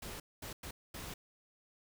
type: noise bursts at uneven times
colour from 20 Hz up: pink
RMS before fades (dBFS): -45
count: 4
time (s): 0.02-0.2 / 0.42-0.53 / 0.63-0.71 / 0.94-1.14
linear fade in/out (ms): 5
effects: none